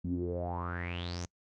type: tone with low-pass filter sweep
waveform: sawtooth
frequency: 87.31 Hz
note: F2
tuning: in tune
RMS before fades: -36 dBFS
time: 0.04-1.26 s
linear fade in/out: 10 ms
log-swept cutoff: 210 to 6700 Hz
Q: 8.6
effects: noise-tail reverb RT60 0.1 s tail -25 dB re dry